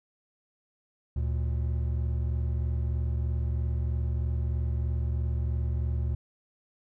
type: tone pair together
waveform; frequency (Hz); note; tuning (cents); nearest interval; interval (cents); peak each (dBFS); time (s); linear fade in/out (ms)
triangle; 73.42 / 116.55; D2 / A#2; 0 / 0; minor sixth; 800; -25 / -30; 1.16-6.15; 5
effects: none